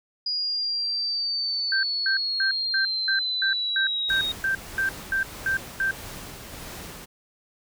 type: linear sweep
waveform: sine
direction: down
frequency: 4897 to 3729 Hz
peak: -24 dBFS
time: 0.26-4.32 s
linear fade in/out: 5 ms
type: tone bursts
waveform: sine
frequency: 1568 Hz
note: G6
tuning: in tune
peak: -21 dBFS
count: 13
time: 1.72-5.91 s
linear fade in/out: 2 ms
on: 110 ms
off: 230 ms
type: noise with tremolo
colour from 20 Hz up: pink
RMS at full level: -38 dBFS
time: 4.08-7.06 s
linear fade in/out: 20 ms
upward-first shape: sine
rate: 1.6 Hz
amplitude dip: 30%
effects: none